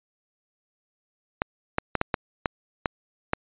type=clicks; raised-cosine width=0.5 ms; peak=-7 dBFS; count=8; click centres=1.419 / 1.784 / 1.953 / 2.014 / 2.142 / 2.458 / 2.858 / 3.334 s; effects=resampled to 8000 Hz